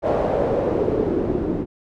white noise with low-pass filter sweep, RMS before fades -21 dBFS, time 0.02-1.66 s, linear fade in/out 50 ms, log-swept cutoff 630 to 320 Hz, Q 2.8, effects none

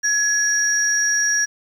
sine tone pair together, 1691 / 5688 Hz, G#6 / F8, +31 / +31 cents, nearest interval octave + major sixth, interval 2100 cents, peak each -18 dBFS, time 0.03-1.46 s, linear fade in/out 20 ms, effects tanh soft clip ceiling -9 dBFS + 8-bit

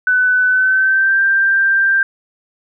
sine tone with pitch glide, 1501 to 1579.3 Hz, F#6 to G6, +24 to +12 cents, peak -10 dBFS, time 0.07-2.03 s, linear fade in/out 2 ms, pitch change +88 cents, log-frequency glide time 0.46-1.19 s, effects none

